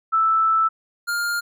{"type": "tone pair in turn", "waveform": ["sine", "square"], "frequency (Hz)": [1318.5, 1406.4], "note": ["E6", "F6"], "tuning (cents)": [0, 12], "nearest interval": "minor second", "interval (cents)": 112, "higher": "second", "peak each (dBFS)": [-15, -22], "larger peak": "first", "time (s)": [[0.12, 0.69], [1.07, 1.41]], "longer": "first", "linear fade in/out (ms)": 20, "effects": []}